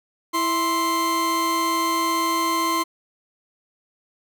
40% pulse tone pair together, 330 / 1047.7 Hz, E4 / C6, +2 / +2 cents, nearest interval octave + minor sixth, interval 2000 cents, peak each -25 / -20 dBFS, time 0.33-2.84 s, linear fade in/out 20 ms, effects none

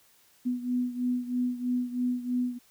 sine beating tone pair, 246.9 / 250 Hz, B3 / B3, 0 / +21 cents, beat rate 3.1 Hz, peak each -28 / -32 dBFS, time 0.45-2.59 s, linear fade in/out 20 ms, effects white hiss -62 dBFS RMS until 2.7 s

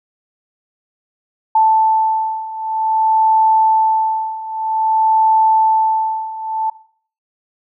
sine beating tone pair, 880 / 880.52 Hz, A5 / A5, 0 / +1 cents, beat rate 0.52 Hz, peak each -16 / -13 dBFS, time 1.55-6.7 s, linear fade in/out 5 ms, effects noise-tail reverb RT60 0.5 s tail -18 dB re dry

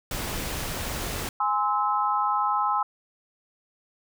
pink noise, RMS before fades -31 dBFS, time 0.11-1.29 s, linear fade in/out 2 ms
sine chord, Ab augmented, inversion none, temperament just, 830.6 / 1038.3 / 1297.8 Hz, Ab5 / C6 / E6, 0 / -14 / -27 cents, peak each -26 dBFS, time 1.4-2.83 s, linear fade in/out 5 ms
effects none

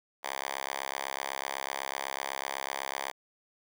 5% pulse tone with high-pass filter, 68 Hz, C#2, 33 cents flat, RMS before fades -36 dBFS, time 0.23-3.12 s, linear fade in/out 20 ms, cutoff 970 Hz, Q 1.3, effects none

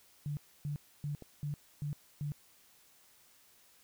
sine tone bursts, 146 Hz, D3, 10 cents flat, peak -34 dBFS, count 6, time 0.26-2.32 s, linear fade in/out 0 ms, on 110 ms, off 280 ms
click, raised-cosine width 2 ms, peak -34 dBFS, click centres 1.223 s
effects white hiss -64 dBFS RMS until 3.83 s

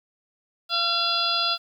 harmonic tone with a mistuned harmonic, 684 Hz, F5, 36 cents flat, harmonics 1 / 2 / 4 / 5 / 6 / 7, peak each -33 / -27 / -31 / -27 / -28 / -27 dBFS, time 0.69-1.58 s, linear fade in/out 50 ms, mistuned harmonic 7, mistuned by +18 cents, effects 9-bit

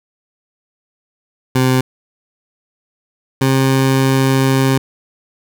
20% pulse tone pair in turn, 129.3 / 133.55 Hz, C3 / C3, -20 / +36 cents, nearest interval minor second, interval 56 cents, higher second, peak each -6 dBFS, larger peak neither, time 1.55-1.81 / 3.41-4.78 s, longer second, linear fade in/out 5 ms, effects none

